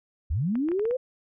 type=linear sweep; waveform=sine; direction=up; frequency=58.6 to 525 Hz; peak=-23 dBFS; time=0.3-0.97 s; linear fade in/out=10 ms
type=clicks; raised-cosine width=0.5 ms; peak=-26 dBFS; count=6; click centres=0.555 / 0.687 / 0.717 / 0.795 / 0.854 / 0.91 s
effects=none